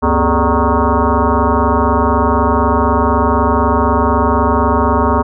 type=tone with frequency modulation; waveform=sine; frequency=429.5 Hz; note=A4; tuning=42 cents flat; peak=-9 dBFS; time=0.02-5.23 s; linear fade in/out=20 ms; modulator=167 Hz; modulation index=4.6; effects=none